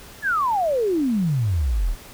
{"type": "exponential sweep", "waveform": "sine", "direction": "down", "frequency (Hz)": [1769, 34.65], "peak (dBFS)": -18, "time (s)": [0.22, 1.96], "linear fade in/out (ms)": 50, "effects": ["pink hiss -43 dBFS RMS until 2.13 s"]}